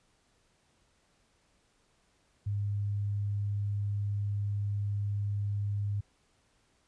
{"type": "tone", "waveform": "sine", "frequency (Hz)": 101.9, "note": "G#2", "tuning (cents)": -32, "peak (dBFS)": -29, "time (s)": [2.46, 6.01], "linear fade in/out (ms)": 10, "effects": ["pink hiss -70 dBFS RMS until 6.87 s", "resampled to 22050 Hz"]}